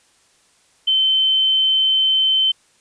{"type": "tone", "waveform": "sine", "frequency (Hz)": 3081, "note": "G7", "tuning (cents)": -31, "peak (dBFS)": -13, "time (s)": [0.87, 2.52], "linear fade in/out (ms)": 10, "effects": ["white hiss -57 dBFS RMS until 2.8 s", "resampled to 22050 Hz"]}